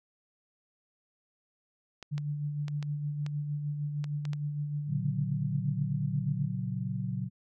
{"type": "clicks", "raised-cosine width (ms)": 0.2, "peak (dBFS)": -25, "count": 8, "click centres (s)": [2.027, 2.18, 2.682, 2.827, 3.264, 4.042, 4.253, 4.333]}
{"type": "tone with tremolo", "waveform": "sine", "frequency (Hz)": 146.83, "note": "D3", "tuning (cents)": 0, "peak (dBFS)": -29, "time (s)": [2.11, 6.51], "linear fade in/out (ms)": 20, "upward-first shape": "sine", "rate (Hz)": 6.5, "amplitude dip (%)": 40}
{"type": "chord", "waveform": "sine", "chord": "F# major", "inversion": "first", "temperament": "equal", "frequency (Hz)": [116.54, 138.59, 185], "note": ["A#2", "C#3", "F#3"], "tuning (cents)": [0, 0, 0], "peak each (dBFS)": -35, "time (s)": [4.87, 7.3], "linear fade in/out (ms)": 50}
{"effects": []}